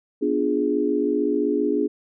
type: chord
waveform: sine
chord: B diminished seventh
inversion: none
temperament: equal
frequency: 246.9 / 293.7 / 349.2 / 415.3 Hz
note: B3 / D4 / F4 / Ab4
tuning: 0 / 0 / 0 / 0 cents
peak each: -27 / -23 / -27 / -23 dBFS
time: 0.21-1.88 s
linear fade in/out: 20 ms
effects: none